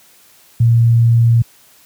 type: tone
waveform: sine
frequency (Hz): 116.54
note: A#2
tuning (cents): 0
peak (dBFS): -7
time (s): 0.6-1.42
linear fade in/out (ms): 5
effects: white hiss -48 dBFS RMS until 1.85 s + high-pass 60 Hz 12 dB/octave